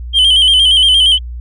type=tone with vibrato; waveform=sine; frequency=3105 Hz; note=G7; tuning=17 cents flat; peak=-3 dBFS; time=0.13-1.19 s; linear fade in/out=50 ms; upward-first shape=square; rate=8.6 Hz; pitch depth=50 cents each way; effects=tanh soft clip ceiling -5 dBFS + added 60 Hz sine -22 dBFS peak until 1.4 s